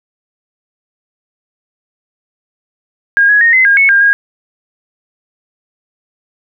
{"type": "tone with pitch steps", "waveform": "sine", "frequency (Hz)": [1623, 1673, 1854, 2049, 1621, 2204, 1605, 1632], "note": ["G#6", "G#6", "A#6", "C7", "G#6", "C#7", "G6", "G#6"], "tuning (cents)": [-40, 12, -10, -37, -42, -11, 40, -31], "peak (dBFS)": -5, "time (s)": [3.17, 4.13], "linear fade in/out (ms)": 0, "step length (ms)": 120, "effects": []}